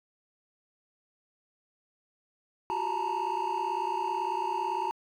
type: tone cluster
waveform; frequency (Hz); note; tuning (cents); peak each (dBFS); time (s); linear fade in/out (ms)
triangle; 357.1 / 386.8 / 865 / 923 / 963; F4 / G4 / A5 / A#5 / B5; +39 / -23 / -30 / -17 / -44; -37 / -37 / -31 / -29 / -34; 2.7-4.91; 0
effects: tanh soft clip ceiling -20 dBFS